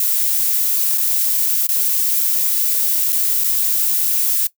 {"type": "noise with dropouts", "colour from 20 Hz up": "violet", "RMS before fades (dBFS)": -17, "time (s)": [0, 4.47], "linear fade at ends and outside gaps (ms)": 2, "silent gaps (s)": [[0.976, 0.98], [1.668, 1.689], [3.123, 3.127], [3.438, 3.442]], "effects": ["noise-tail reverb RT60 0.1 s tail -18 dB re dry"]}